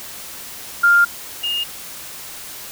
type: tone pair in turn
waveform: sine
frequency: 1400 / 2839 Hz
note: F6 / F7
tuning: +4 / +28 cents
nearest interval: octave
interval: 1224 cents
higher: second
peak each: -9 / -19 dBFS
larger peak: first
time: 0.83-1.05 / 1.43-1.64 s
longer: first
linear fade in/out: 10 ms
effects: white hiss -34 dBFS RMS until 2.71 s